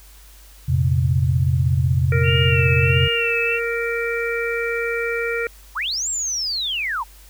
sine chord, F suspended fourth, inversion none, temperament equal with one note detuned, 87.31 / 116.54 / 132.72 Hz, F2 / Bb2 / C3, 0 / 0 / +25 cents, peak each -19 / -23 / -18 dBFS, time 0.68-3.08 s, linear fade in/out 10 ms
harmonic tone, 466.2 Hz, A#4, in tune, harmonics 1 / 3 / 4 / 5, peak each -23 / -27 / -29 / -27 dBFS, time 2.12-5.47 s, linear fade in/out 2 ms
sine tone with vibrato, 2719 Hz, F7, 47 cents flat, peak -20 dBFS, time 2.23-3.6 s, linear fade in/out 50 ms, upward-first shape sine, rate 1.5 Hz, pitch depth 70 cents each way
sine linear two-way sweep, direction up then down, 830.6 to 7650 to 830.6 Hz, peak -21 dBFS, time 5.75-7.04 s, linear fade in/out 20 ms, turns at 6.09 s
effects added 50 Hz sine -44 dBFS peak until 7.29 s + white hiss -49 dBFS RMS until 7.29 s

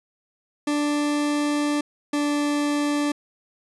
40% pulse tone pair in turn, 293.7 / 292.1 Hz, D4 / D4, 0 / -9 cents, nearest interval unison, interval 9 cents, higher first, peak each -20 / -20 dBFS, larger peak neither, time 0.67-1.81 / 2.13-3.12 s, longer first, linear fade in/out 5 ms, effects resampled to 24000 Hz

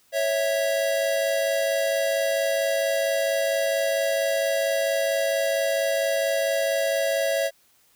square tone pair together, 552 / 656.4 Hz, C#5 / E5, -7 / -8 cents, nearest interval minor third, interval 299 cents, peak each -25 dBFS, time 0.12-7.51 s, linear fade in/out 50 ms, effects white hiss -61 dBFS RMS until 7.95 s

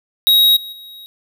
square tone with level steps, 3803 Hz, A#7, 34 cents sharp, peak -9 / -29 / -35 dBFS, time 0.27-1.06 s, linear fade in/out 0 ms, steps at 0.56 / 0.72 s, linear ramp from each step 10 ms, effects none

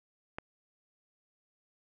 click, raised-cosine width 0.5 ms, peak -22 dBFS, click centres 0.385 s, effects none

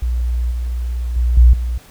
sine tone with level steps, 60.2 Hz, B1, 44 cents flat, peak -15 / -18 / -12 / -3 / -17 dBFS, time 0.02-1.78 s, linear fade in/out 5 ms, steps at 0.51 / 1.16 / 1.37 / 1.53 s, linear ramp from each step 5 ms, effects tanh soft clip ceiling 0 dBFS + pink hiss -45 dBFS RMS until 1.9 s

